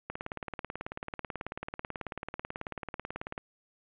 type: click train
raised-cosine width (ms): 0.5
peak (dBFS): -21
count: 61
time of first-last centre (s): 0.1-3.379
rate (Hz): 18.3
effects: resampled to 8000 Hz + 8-bit